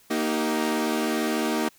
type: chord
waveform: sawtooth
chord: Eb major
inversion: second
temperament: equal with one note detuned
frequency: 233.1 / 311.1 / 385.3 Hz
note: Bb3 / Eb4 / G4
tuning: 0 / 0 / -30 cents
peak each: -23 / -23 / -26 dBFS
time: 0.1-1.69 s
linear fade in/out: 10 ms
effects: white hiss -57 dBFS RMS until 1.78 s